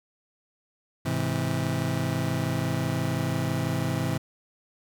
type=chord; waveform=30% pulse; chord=Ab augmented; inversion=none; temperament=just; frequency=103.83 / 129.78 / 162.23 Hz; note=Ab2 / C3 / E3; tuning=0 / -14 / -27 cents; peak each=-29 / -26 / -27 dBFS; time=1.05-4.18 s; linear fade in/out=10 ms; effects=none